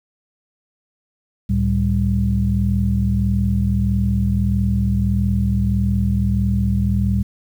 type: tone cluster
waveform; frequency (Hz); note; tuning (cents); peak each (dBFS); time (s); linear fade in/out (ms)
sine; 69.9 / 111.5 / 195.9; C#2 / A2 / G3; +15 / +23 / -1; -19; 1.49-7.23; 10
effects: tanh soft clip ceiling -5 dBFS + 8-bit

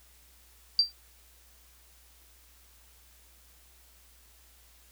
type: tone with exponential decay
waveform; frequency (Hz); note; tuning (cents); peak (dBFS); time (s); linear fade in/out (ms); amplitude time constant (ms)
sine; 4699; D8; 0; -15; 0.79-0.92; 1; 28
effects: added 60 Hz sine -60 dBFS peak until 4.91 s + white hiss -60 dBFS RMS until 4.91 s

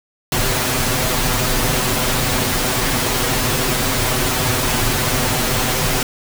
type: noise with comb filter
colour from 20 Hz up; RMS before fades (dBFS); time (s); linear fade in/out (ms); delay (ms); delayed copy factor
pink; -18; 0.32-6.03; 2; 7.9; +0.95
effects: none

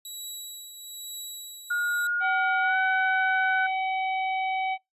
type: tone with tremolo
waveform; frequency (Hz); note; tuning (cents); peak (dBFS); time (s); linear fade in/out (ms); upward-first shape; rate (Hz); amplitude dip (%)
15% pulse; 3895; B7; -25; -27; 0.05-2.07; 2; triangle; 1.1; 60
type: tone with pitch glide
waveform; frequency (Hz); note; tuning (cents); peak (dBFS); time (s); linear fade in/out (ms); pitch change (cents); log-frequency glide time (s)
sine; 1432 to 1502.3; F6 to F#6; +43 to +26; -23; 1.7-3.67; 10; +83; 2.61-2.77
type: harmonic tone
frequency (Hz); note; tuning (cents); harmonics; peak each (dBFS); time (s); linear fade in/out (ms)
759; F#5; +44; 1 / 3 / 4 / 5; -26 / -32 / -44 / -47; 2.2-4.78; 50
effects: noise-tail reverb RT60 0.2 s tail -26 dB re dry + resampled to 32000 Hz

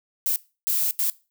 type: noise bursts at uneven times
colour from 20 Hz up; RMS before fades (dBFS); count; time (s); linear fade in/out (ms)
violet; -23; 3; 0.26-0.36 / 0.67-0.91 / 0.99-1.1; 0
effects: noise-tail reverb RT60 0.3 s tail -20 dB re dry

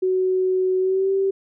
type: tone with pitch glide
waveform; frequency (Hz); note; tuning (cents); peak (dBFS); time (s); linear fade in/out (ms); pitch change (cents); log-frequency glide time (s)
sine; 372.5 to 388.3; F#4 to G4; +12 to -16; -17; 0.02-1.31; 10; +72; 0.79-1.11
effects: none

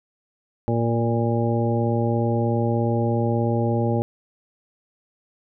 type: harmonic tone with a mistuned harmonic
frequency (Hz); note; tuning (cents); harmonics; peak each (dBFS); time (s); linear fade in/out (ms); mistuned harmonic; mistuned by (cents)
116.8; A#2; +4; 1 / 2 / 3 / 4 / 5 / 7; -22 / -25 / -27 / -28 / -29 / -30; 0.68-4.02; 0; 1; -22
effects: none

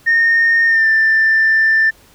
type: tone with pitch glide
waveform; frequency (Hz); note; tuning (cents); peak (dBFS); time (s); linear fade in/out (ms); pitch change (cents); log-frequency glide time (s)
sine; 1836 to 1778.6; A#6 to A6; -27 to +18; -8; 0.06-1.91; 20; -55; 0.66-0.88
effects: tanh soft clip ceiling -6 dBFS + pink hiss -48 dBFS RMS until 2.14 s

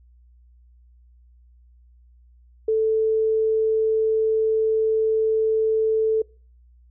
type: tone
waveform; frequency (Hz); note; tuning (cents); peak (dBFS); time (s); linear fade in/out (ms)
sine; 440; A4; 0; -17; 2.68-6.22; 5
effects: noise-tail reverb RT60 0.4 s tail -25 dB re dry + added 60 Hz sine -50 dBFS peak until 6.9 s

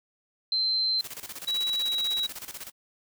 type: tone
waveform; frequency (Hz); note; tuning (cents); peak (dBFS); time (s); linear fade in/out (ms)
sine; 4107; C8; -33; -23; 0.52-1.01; 2
type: noise with tremolo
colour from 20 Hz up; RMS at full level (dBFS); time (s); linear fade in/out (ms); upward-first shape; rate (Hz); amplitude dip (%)
white; -38; 0.98-2.72; 50; square; 16; 75
type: tone with pitch glide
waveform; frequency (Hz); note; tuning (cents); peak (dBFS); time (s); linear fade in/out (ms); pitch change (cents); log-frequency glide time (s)
sine; 3900 to 3875; B7 to B7; -23 to -34; -25; 1.47-2.27; 10; -11; 1.79-1.9
effects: none

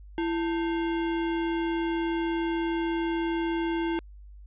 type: tone with sample-and-hold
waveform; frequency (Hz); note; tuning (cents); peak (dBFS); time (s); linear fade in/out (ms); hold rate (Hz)
sine; 333.3; E4; +19; -25; 0.18-3.99; 0; 1225
effects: added 50 Hz sine -44 dBFS peak until 4.46 s + resampled to 8000 Hz

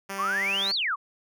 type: tone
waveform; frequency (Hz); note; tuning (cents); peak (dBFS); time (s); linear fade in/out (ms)
5% pulse; 196; G3; 0; -21; 0.09-0.72; 10
type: exponential two-way sweep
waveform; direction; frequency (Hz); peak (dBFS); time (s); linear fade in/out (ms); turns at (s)
sine; up then down; 1049 to 4699 to 1049; -24; 0.18-0.96; 20; 0.74
effects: none

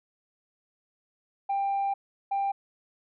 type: tone bursts at uneven times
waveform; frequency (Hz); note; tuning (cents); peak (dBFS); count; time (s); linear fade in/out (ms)
sine; 792; G5; +18; -23; 2; 1.49-1.94 / 2.31-2.52; 10
effects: tanh soft clip ceiling -23 dBFS

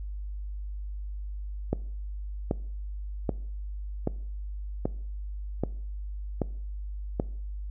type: click train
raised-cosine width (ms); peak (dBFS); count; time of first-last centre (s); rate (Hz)
2; -12; 8; 1.73-7.199; 1.28
effects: noise-tail reverb RT60 0.6 s tail -21 dB re dry + added 50 Hz sine -33 dBFS peak until 7.7 s

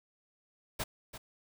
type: noise with echo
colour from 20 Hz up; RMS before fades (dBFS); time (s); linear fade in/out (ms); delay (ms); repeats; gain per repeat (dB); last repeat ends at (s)
pink; -35; 0.79-0.84; 10; 340; 1; -11; 1.18
effects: none

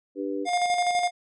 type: harmonic tone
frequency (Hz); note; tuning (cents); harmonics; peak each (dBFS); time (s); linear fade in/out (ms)
98; G2; 0; 3 / 4 / 5; -30 / -32 / -33; 0.15-0.48; 50
type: tone with tremolo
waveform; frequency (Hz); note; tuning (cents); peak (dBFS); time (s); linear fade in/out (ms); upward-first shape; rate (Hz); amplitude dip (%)
square; 710; F5; +28; -21; 0.45-1.11; 50; square; 12; 40
effects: resampled to 22050 Hz

